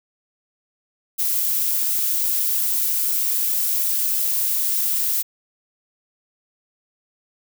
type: noise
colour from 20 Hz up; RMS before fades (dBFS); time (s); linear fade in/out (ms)
violet; -21; 1.18-5.23; 20
effects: none